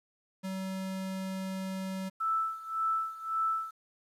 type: tone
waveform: square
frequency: 190 Hz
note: F#3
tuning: 46 cents sharp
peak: -35 dBFS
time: 0.43-2.1 s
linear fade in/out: 20 ms
type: tone with tremolo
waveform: sine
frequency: 1318.5 Hz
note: E6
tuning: in tune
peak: -26 dBFS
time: 2.2-3.71 s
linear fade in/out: 10 ms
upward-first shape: sine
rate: 1.8 Hz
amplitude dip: 85%
effects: resampled to 32000 Hz + 10-bit